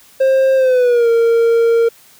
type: tone with pitch glide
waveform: triangle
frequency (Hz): 531 to 462.3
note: C5 to A#4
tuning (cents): +25 to -14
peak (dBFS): -7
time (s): 0.2-1.89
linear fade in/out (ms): 10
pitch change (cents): -239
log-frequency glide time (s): 0.56-1.09
effects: white hiss -46 dBFS RMS until 2.19 s